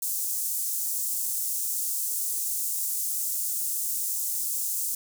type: high-pass noise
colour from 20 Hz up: pink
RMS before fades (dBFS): -29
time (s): 0.02-4.95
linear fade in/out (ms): 5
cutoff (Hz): 7400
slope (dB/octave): 24
effects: none